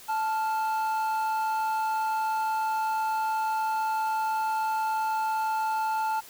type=tone pair together; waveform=triangle; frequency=877 / 1395 Hz; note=A5 / F6; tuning=-6 / -2 cents; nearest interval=minor sixth; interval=804 cents; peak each=-23 / -33 dBFS; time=0.08-6.21 s; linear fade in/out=20 ms; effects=tanh soft clip ceiling -17 dBFS + white hiss -48 dBFS RMS until 6.29 s